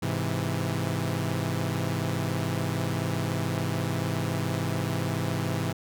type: chord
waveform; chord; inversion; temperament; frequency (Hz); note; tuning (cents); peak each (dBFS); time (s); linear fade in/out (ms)
sawtooth; Ab augmented; none; equal; 103.83 / 130.81 / 164.81; Ab2 / C3 / E3; 0 / 0 / 0; -27; 0.02-5.73; 10
effects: none